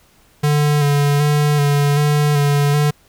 square tone with vibrato, 145.8 Hz, D3, 12 cents flat, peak -13 dBFS, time 0.43-2.91 s, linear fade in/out 10 ms, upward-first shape square, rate 1.3 Hz, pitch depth 24 cents each way, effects pink hiss -53 dBFS RMS until 3.08 s

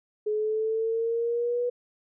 sine exponential sweep, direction up, 422.5 to 489.8 Hz, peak -24 dBFS, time 0.26-1.7 s, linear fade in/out 10 ms, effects none

